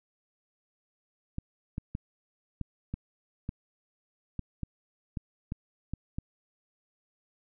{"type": "clicks", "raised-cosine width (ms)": 5, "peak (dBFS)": -21, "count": 12, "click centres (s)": [1.384, 1.781, 1.951, 2.613, 2.94, 3.491, 4.393, 4.633, 5.172, 5.521, 5.936, 6.185], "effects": []}